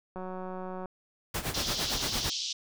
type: click train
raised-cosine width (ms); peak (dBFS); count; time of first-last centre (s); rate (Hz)
1; -26; 130; 0.16-0.857; 185
type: noise with tremolo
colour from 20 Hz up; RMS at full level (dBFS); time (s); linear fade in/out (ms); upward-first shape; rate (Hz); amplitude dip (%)
pink; -31; 1.34-2.3; 5; sine; 8.8; 75
type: band-pass noise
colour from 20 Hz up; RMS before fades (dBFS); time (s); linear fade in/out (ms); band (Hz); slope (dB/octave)
white; -34; 1.54-2.53; 5; 3000 to 6000; 48
effects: none